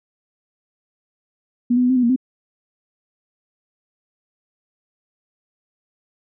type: tone with pitch steps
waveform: sine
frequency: 242.3 / 249.8 / 248.4 / 259.4 / 249.8 / 235 / 258.6 Hz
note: B3 / B3 / B3 / C4 / B3 / A#3 / C4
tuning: -33 / +20 / +10 / -15 / +20 / +14 / -20 cents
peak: -13 dBFS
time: 1.7-2.162 s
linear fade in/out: 10 ms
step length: 66 ms
effects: none